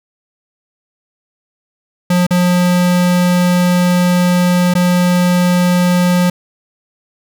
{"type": "tone with dropouts", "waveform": "square", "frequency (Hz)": 178.4, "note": "F3", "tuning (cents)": 37, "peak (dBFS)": -10, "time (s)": [2.1, 6.3], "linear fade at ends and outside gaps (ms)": 5, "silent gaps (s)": [[2.267, 2.307], [4.739, 4.751]], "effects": []}